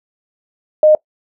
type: tone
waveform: sine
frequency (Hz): 614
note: D#5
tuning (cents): -23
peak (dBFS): -5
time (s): 0.83-0.95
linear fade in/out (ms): 2
effects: noise-tail reverb RT60 0.1 s tail -22 dB re dry